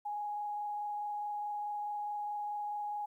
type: tone with frequency modulation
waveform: sine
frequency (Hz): 830.6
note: G#5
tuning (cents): 0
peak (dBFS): -35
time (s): 0.05-3.06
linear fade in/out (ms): 10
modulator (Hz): 24.7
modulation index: 0.36
effects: 12-bit